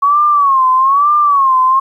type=tone with vibrato; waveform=sine; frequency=1108.7 Hz; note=C#6; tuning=in tune; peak=-7 dBFS; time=0.02-1.8 s; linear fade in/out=10 ms; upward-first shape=sine; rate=1.1 Hz; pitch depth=130 cents each way; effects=8-bit